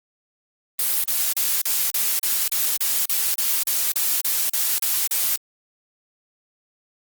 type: noise bursts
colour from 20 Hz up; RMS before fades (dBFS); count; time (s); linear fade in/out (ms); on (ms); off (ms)
blue; -21; 16; 0.79-5.36; 2; 250; 38
effects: Opus 32 kbps